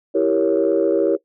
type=chord; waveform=sine; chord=E diminished seventh; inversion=none; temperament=equal; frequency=329.6 / 392 / 466.2 / 554.4 Hz; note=E4 / G4 / Bb4 / Db5; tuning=0 / 0 / 0 / 0 cents; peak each=-19 dBFS; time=0.14-1.17 s; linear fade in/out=20 ms; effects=noise-tail reverb RT60 0.1 s tail -18 dB re dry + tanh soft clip ceiling -7 dBFS